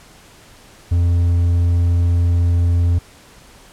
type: tone with hard clipping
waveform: triangle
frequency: 86.6 Hz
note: F2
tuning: 14 cents flat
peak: -13 dBFS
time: 0.91-2.99 s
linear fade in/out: 10 ms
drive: 6 dB
effects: pink hiss -45 dBFS RMS until 3.72 s + low-pass 11000 Hz 12 dB/octave